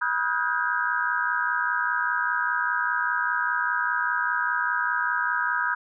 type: tone cluster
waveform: sine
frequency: 975 / 1264 / 1452 / 1562 / 1627 Hz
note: B5 / D#6 / F#6 / G6 / G#6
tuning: -23 / +27 / -33 / -7 / -36 cents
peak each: -29 dBFS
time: 0.01-5.75 s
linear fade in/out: 10 ms
effects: none